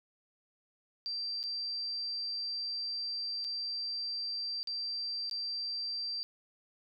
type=tone with dropouts; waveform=sine; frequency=4699 Hz; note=D8; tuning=in tune; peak=-34 dBFS; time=1.06-6.23 s; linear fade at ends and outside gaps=0 ms; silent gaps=1.43-1.438 / 3.443-3.447 / 4.63-4.673 / 5.297-5.312 s; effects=none